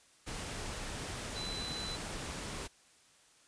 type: tone in noise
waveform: sine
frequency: 4009 Hz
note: B7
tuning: 25 cents sharp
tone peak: -40 dBFS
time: 1.35-1.97 s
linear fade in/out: 20 ms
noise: pink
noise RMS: -41 dBFS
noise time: 0.26-2.68 s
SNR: -2 dB
effects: white hiss -64 dBFS RMS until 3.47 s + resampled to 22050 Hz